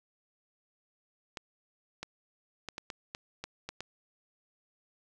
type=clicks; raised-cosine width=0.2 ms; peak=-21 dBFS; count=9; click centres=1.372 / 2.03 / 2.687 / 2.781 / 2.902 / 3.149 / 3.44 / 3.69 / 3.806 s; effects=none